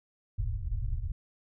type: low-pass noise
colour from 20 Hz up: pink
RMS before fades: -32 dBFS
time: 0.38-1.12 s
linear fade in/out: 5 ms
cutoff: 120 Hz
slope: 96 dB/octave
effects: none